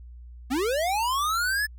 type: linear sweep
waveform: square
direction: up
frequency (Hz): 233.1 to 1755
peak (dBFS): -24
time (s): 0.5-1.67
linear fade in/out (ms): 20
effects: added 60 Hz sine -41 dBFS peak until 1.78 s